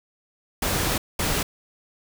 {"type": "noise bursts at uneven times", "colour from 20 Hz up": "pink", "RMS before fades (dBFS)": -24, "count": 2, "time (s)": [[0.62, 0.98], [1.19, 1.43]], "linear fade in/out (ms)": 5, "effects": []}